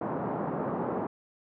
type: band-pass noise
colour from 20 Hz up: pink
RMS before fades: -32 dBFS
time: 0.01-1.07 s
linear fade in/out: 5 ms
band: 150 to 1100 Hz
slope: 24 dB/octave
effects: none